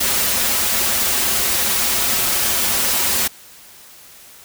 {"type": "noise with comb filter", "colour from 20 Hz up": "white", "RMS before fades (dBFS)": -18, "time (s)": [0, 3.28], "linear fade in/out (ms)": 10, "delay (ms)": 6.6, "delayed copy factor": -0.7, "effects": ["white hiss -43 dBFS RMS until 4.44 s"]}